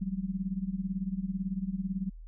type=tone with tremolo; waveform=sine; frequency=190.3 Hz; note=F#3; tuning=49 cents sharp; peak=-27 dBFS; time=0.01-2.1 s; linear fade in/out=10 ms; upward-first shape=sine; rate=18 Hz; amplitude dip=85%; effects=added 40 Hz sine -43 dBFS peak until 2.27 s